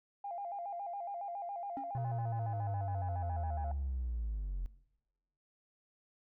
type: tone with vibrato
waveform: sine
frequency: 747 Hz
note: F#5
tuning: 16 cents sharp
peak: -38 dBFS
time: 0.24-3.72 s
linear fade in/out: 5 ms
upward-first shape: square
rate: 7.2 Hz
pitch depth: 130 cents each way
type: tone with exponential decay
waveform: triangle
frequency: 277.2 Hz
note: C#4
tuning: in tune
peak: -35 dBFS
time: 1.77-1.93 s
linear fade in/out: 1 ms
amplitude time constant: 34 ms
type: linear sweep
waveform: triangle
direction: down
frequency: 125.6 to 42.63 Hz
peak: -31 dBFS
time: 1.95-4.66 s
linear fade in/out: 0 ms
effects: noise-tail reverb RT60 0.9 s tail -20 dB re dry + tanh soft clip ceiling -30 dBFS